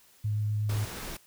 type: tone with vibrato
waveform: sine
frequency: 105.7 Hz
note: G#2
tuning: 31 cents sharp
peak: -26 dBFS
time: 0.24-0.85 s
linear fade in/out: 10 ms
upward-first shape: sine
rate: 8.2 Hz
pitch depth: 10 cents each way
type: noise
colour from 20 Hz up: pink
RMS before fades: -39 dBFS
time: 0.69-1.17 s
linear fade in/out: 5 ms
effects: white hiss -60 dBFS RMS until 1.26 s